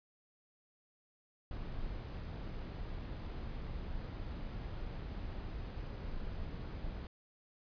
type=noise; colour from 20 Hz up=brown; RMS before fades=-42 dBFS; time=1.51-7.07 s; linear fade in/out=2 ms; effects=resampled to 11025 Hz

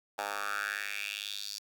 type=tone with high-pass filter sweep; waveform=10% pulse; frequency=102.1 Hz; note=G#2; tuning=29 cents flat; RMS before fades=-37 dBFS; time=0.18-1.59 s; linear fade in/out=10 ms; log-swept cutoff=840 to 5000 Hz; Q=4.1; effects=10-bit

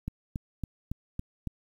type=click train; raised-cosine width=5 ms; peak=-20 dBFS; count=6; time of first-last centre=0.08-1.473 s; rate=3.59 Hz; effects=9-bit

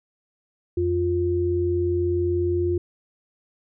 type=tone pair together; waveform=sine; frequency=87.83 / 351.3 Hz; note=F2 / F4; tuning=+10 / +10 cents; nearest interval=2 octaves; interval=2400 cents; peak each=-25 / -21 dBFS; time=0.77-2.78 s; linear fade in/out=5 ms; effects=none

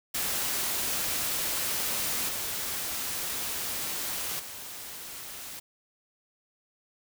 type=noise with level steps; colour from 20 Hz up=white; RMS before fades=-30 / -33 / -41 dBFS; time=0.14-5.6 s; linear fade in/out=10 ms; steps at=2.28 / 4.39 s; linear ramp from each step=10 ms; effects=none

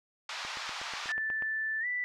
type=band-pass noise; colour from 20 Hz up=pink; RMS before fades=-39 dBFS; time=0.29-1.12 s; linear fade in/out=2 ms; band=860 to 5600 Hz; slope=24 dB/octave
type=click train; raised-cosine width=0.5 ms; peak=-27 dBFS; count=9; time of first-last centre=0.45-1.423 s; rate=8.22 Hz
type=tone with pitch glide; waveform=sine; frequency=1760 to 1975.5 Hz; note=A6 to B6; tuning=0 to 0 cents; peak=-30 dBFS; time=1.09-2.04 s; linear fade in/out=0 ms; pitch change=+200 cents; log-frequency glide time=1.8-1.86 s
effects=none

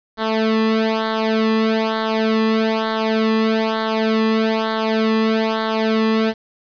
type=tone with flanger; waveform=sawtooth; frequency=220.9 Hz; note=A3; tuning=7 cents sharp; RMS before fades=-18 dBFS; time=0.17-6.34 s; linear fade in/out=50 ms; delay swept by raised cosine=0.38 to 1.36 ms; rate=1.1 Hz; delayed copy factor=-0.95; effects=resampled to 11025 Hz + 7-bit

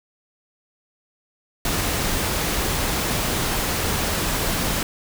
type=noise; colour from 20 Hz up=pink; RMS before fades=-23 dBFS; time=1.65-4.83 s; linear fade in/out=2 ms; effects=none

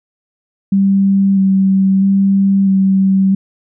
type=tone with vibrato; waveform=sine; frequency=194.1 Hz; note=G3; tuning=17 cents flat; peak=-8 dBFS; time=0.72-3.35 s; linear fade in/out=5 ms; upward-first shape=square; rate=0.77 Hz; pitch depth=15 cents each way; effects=none

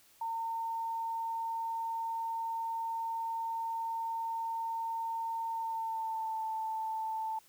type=tone with pitch glide; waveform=sine; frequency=910 to 884.1 Hz; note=A#5 to A5; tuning=-42 to +8 cents; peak=-33 dBFS; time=0.21-7.39 s; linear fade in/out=5 ms; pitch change=-50 cents; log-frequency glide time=5.49-6.44 s; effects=white hiss -63 dBFS RMS until 7.48 s

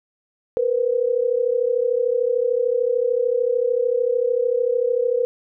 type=tone pair together; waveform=sine; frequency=470.1 / 503.5 Hz; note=A#4 / B4; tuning=+15 / +33 cents; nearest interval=minor second; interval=118 cents; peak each=-20 dBFS; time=0.57-5.25 s; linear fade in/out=0 ms; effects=none

